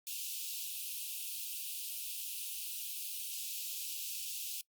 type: high-pass noise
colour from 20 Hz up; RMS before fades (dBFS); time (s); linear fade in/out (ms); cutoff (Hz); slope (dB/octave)
white; -41; 0.07-4.61; 0; 2500; 96
effects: noise-tail reverb RT60 0.1 s tail -22 dB re dry + Opus 48 kbps